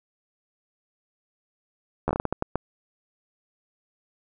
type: slowing click train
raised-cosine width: 1 ms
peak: -10 dBFS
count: 10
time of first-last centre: 2.08-2.556 s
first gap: 12 ms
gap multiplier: 1.35
effects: none